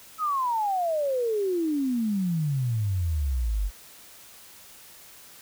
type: exponential sweep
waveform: sine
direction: down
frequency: 1296 to 45.73 Hz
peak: -23 dBFS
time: 0.18-3.71 s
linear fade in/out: 50 ms
effects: white hiss -49 dBFS RMS until 5.41 s